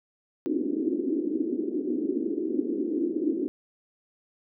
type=band-pass noise; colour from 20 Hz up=white; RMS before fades=-28 dBFS; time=0.46-3.48 s; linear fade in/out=0 ms; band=260 to 360 Hz; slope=48 dB/octave; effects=none